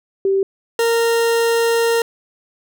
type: tone pair in turn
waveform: sine / 40% pulse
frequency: 388.8 / 462.7 Hz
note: G4 / A#4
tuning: -14 / -13 cents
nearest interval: minor third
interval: 301 cents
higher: second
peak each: -13 dBFS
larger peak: neither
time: 0.25-0.43 / 0.79-2.02 s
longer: second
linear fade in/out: 2 ms
effects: none